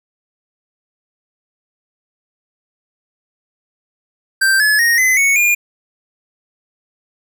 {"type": "tone with pitch steps", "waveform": "square", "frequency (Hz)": [1568, 1709.9, 1864.7, 2033, 2217, 2418], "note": ["G6", "A6", "A#6", "B6", "C#7", "D7"], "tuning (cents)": [0, -50, 0, 50, 0, 50], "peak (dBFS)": -11, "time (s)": [4.41, 5.55], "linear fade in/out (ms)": 10, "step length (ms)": 190, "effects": []}